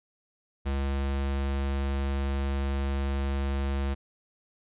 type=tone; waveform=square; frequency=68.8 Hz; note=C#2; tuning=12 cents flat; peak=-27 dBFS; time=0.65-3.95 s; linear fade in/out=20 ms; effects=resampled to 8000 Hz